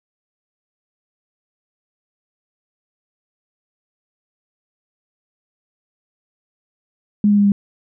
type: tone with pitch steps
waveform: sine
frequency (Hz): 207.1 / 205.1 / 203.1 / 201.1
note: G#3 / G#3 / G#3 / G3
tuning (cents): -5 / -21 / -38 / +44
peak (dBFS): -10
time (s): 7.24-7.52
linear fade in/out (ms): 2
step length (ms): 70
effects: none